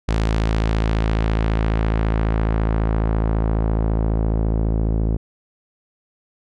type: tone with low-pass filter sweep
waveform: sawtooth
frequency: 54.6 Hz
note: A1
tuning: 13 cents flat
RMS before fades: -19 dBFS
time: 0.08-5.17 s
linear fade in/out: 10 ms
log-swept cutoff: 6100 to 430 Hz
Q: 0.77
effects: none